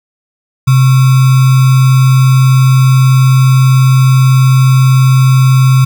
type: tone with sample-and-hold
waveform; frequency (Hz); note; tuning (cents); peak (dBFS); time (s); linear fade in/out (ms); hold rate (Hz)
sine; 130.81; C3; 0; -3; 0.67-5.85; 10; 1225
effects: none